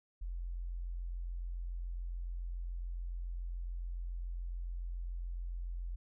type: tone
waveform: sine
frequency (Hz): 43.54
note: F1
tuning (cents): -5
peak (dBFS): -37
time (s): 0.21-5.96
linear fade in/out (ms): 10
effects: none